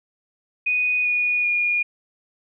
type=tone with pitch steps; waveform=sine; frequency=2483 / 2457 / 2432 Hz; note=D#7 / D#7 / D#7; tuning=-4 / -22 / -40 cents; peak=-18 dBFS; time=0.66-1.83 s; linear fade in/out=10 ms; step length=390 ms; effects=none